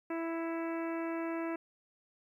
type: harmonic tone with a mistuned harmonic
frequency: 330.6 Hz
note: E4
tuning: 5 cents sharp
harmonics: 1 / 2 / 3 / 4 / 5 / 6 / 7 / 8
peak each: -35 / -41 / -45 / -47 / -49 / -51 / -52 / -53 dBFS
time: 0.1-1.56 s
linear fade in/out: 5 ms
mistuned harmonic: 7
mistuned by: -34 cents
effects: 12-bit